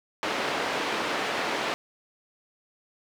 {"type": "band-pass noise", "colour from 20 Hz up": "pink", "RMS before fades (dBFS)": -29, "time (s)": [0.23, 1.74], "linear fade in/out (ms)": 0, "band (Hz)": [390, 3300], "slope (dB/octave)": 12, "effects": []}